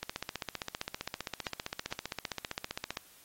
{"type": "click train", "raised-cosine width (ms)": 0.2, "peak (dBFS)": -17, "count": 46, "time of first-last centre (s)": [0.03, 2.971], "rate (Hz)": 15.3, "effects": ["white hiss -59 dBFS RMS until 3.24 s", "AAC 48 kbps"]}